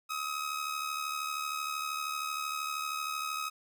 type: tone with amplitude modulation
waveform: sawtooth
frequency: 1269 Hz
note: D#6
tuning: 34 cents sharp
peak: -27 dBFS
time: 0.09-3.5 s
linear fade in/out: 20 ms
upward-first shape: sine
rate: 72.9 Hz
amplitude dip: 60%
effects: none